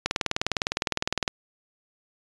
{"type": "click train", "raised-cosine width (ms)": 0.2, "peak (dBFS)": -6, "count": 25, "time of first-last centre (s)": [0.06, 1.278], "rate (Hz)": 19.7, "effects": ["resampled to 22050 Hz"]}